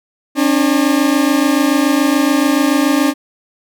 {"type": "tone pair together", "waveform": "40% pulse", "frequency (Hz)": [271.9, 298.9], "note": ["C#4", "D4"], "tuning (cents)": [-33, 31], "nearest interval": "major second", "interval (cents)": 164, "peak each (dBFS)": -13, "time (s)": [0.35, 3.14], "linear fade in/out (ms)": 50, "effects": []}